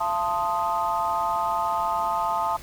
sine chord, F dominant seventh, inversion none, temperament equal with one note detuned, 682.5 / 880 / 1046.5 / 1244.5 Hz, F5 / A5 / C6 / Eb6, -40 / 0 / 0 / 0 cents, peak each -29 / -25 / -29 / -28 dBFS, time 0-2.57 s, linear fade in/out 10 ms, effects tanh soft clip ceiling -12 dBFS + pink hiss -44 dBFS RMS until 2.62 s

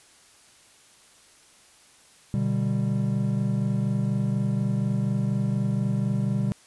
triangle chord, G major, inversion first, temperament equal with one note detuned, 123.47 / 147.6 / 196 Hz, B2 / D3 / G3, 0 / +9 / 0 cents, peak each -24 / -27 / -24 dBFS, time 2.34-6.52 s, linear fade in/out 0 ms, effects white hiss -55 dBFS RMS until 6.66 s + resampled to 24000 Hz

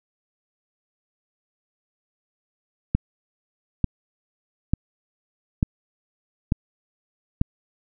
click train, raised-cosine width 5 ms, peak -6 dBFS, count 6, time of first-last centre 2.95-7.414 s, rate 1.12 Hz, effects none

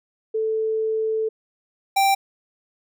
sine / square tone pair in turn, 440 / 784 Hz, A4 / G5, 0 / 0 cents, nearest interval minor seventh, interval 1000 cents, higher second, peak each -20 / -16 dBFS, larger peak second, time 0.34-1.29 / 1.96-2.15 s, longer first, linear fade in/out 10 ms, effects none

